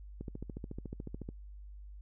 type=click train; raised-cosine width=3 ms; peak=-28 dBFS; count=16; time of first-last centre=0.21-1.289 s; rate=13.9 Hz; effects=noise-tail reverb RT60 0.1 s tail -26 dB re dry + added 50 Hz sine -46 dBFS peak until 2.01 s